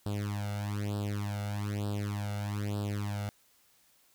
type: tone with flanger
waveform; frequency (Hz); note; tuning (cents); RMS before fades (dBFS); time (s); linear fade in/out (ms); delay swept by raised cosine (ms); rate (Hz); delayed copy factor
sawtooth; 102.7; G#2; -19; -34; 0.06-3.29; 0; 0.23 to 1.43; 1.1; +1
effects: white hiss -66 dBFS RMS until 4.14 s